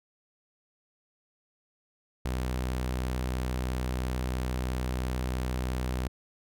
sawtooth tone, 63 Hz, B1, 35 cents sharp, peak -25 dBFS, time 2.25-6.08 s, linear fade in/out 5 ms, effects none

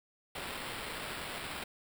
violet noise with sample-and-hold, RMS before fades -41 dBFS, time 0.35-1.64 s, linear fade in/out 5 ms, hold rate 6300 Hz, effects none

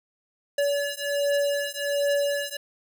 square beating tone pair, 570 / 571.3 Hz, C#5 / D5, +48 / -48 cents, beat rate 1.3 Hz, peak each -27 / -27 dBFS, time 0.58-2.57 s, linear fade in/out 5 ms, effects none

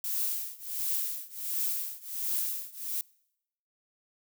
violet noise with tremolo, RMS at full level -29 dBFS, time 0.04-3.01 s, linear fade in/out 0 ms, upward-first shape triangle, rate 1.4 Hz, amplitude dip 95%, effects noise-tail reverb RT60 0.8 s tail -25 dB re dry

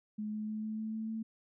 sine tone with pitch steps, 212.3 / 213.9 / 215.5 / 217.1 / 218.8 / 220.4 / 222.1 Hz, G#3 / A3 / A3 / A3 / A3 / A3 / A3, +38 / -49 / -36 / -23 / -9 / +3 / +16 cents, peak -35 dBFS, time 0.18-1.23 s, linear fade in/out 10 ms, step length 150 ms, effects none

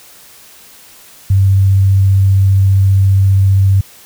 sine tone with vibrato, 97 Hz, G2, 18 cents flat, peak -6 dBFS, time 1.3-3.81 s, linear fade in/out 5 ms, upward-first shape sine, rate 15 Hz, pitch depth 8 cents each way, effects white hiss -40 dBFS RMS until 4.05 s

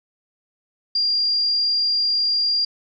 sine tone, 4787 Hz, D8, 32 cents sharp, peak -17 dBFS, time 0.95-2.65 s, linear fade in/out 5 ms, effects none

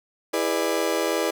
35% pulse chord, E dominant seventh, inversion none, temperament just, 329.6 / 412 / 494.4 / 593.3 Hz, E4 / G#4 / B4 / D5, 0 / -14 / +2 / +18 cents, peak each -26 dBFS, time 0.33-1.31 s, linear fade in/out 10 ms, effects none

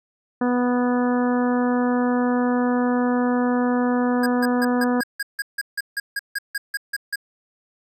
harmonic tone, 246.4 Hz, B3, 4 cents flat, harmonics 1 / 2 / 3 / 4 / 5 / 6 / 7, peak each -19 / -25 / -29 / -31 / -33 / -35 / -36 dBFS, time 0.41-5.01 s, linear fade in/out 5 ms
square tone bursts, 1635 Hz, G#6, 28 cents flat, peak -23 dBFS, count 16, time 4.23-7.158 s, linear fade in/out 5 ms, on 33 ms, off 160 ms
effects none

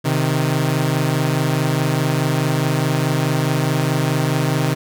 sawtooth tone pair together, 130.81 / 155.56 Hz, C3 / D#3, 0 / 0 cents, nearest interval minor third, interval 300 cents, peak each -15 dBFS, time 0.04-4.75 s, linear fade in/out 20 ms, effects none

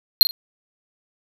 square tone with echo, 4203 Hz, C8, 7 cents sharp, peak -6 dBFS, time 0.21-0.23 s, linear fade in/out 0 ms, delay 40 ms, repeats 2, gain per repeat -12 dB, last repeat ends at 0.31 s, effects none

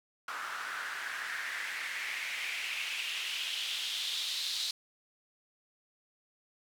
white noise with band-pass filter sweep, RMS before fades -37 dBFS, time 0.28-4.71 s, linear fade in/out 2 ms, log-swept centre 1300 to 4100 Hz, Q 3.6, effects none

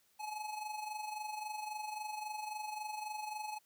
square tone with amplitude modulation, 851 Hz, G#5, 42 cents sharp, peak -38 dBFS, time 0.19-3.59 s, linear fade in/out 20 ms, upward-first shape sine, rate 23.7 Hz, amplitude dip 60%, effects white hiss -72 dBFS RMS until 3.65 s

